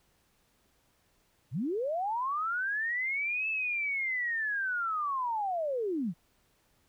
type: linear two-way sweep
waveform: sine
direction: up then down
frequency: 98.6 to 2637 to 147.9 Hz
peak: -29 dBFS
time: 1.51-6.14 s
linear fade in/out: 50 ms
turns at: 3.49 s
effects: pink hiss -70 dBFS RMS until 6.88 s